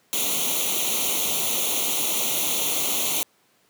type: noise with comb filter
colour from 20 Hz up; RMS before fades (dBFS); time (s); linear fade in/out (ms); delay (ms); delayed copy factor
white; -24; 0.13-3.23; 0; 0.3; +0.9
effects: pink hiss -62 dBFS RMS until 3.69 s + high-pass 200 Hz 12 dB/octave